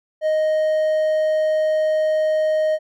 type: tone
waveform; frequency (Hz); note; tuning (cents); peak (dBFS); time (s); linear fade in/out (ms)
triangle; 622.3; D#5; 0; -14; 0.21-2.79; 50
effects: none